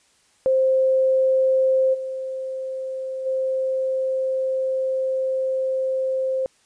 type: tone with level steps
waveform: sine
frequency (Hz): 525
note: C5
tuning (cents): +6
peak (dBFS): -15 / -26 / -20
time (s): 0.46-6.46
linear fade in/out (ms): 0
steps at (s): 1.93 / 3.25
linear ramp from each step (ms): 20
effects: white hiss -60 dBFS RMS until 6.65 s + resampled to 22050 Hz